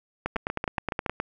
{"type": "two click trains", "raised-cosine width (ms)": 0.5, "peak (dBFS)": [-13, -12], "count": [6, 10], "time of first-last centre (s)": [[0.36, 1.062], [0.26, 1.2]], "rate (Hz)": [7.12, 9.57], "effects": []}